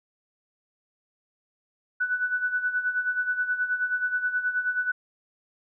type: tone with tremolo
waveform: sine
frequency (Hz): 1488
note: F#6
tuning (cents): +9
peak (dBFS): -21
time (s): 2-4.92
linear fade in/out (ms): 10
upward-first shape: sine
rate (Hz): 9.4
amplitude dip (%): 70
effects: none